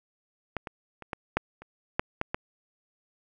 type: clicks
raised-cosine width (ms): 0.5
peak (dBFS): -15 / -21 / -27 / -17 / -8 / -30 / -8 / -12 / -13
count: 9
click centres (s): 0.567 / 0.672 / 1.023 / 1.132 / 1.37 / 1.62 / 1.995 / 2.214 / 2.345
effects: none